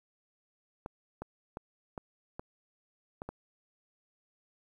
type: clicks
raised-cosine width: 1 ms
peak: -25 dBFS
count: 7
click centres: 0.861 / 1.22 / 1.571 / 1.978 / 2.395 / 3.219 / 3.29 s
effects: 10-bit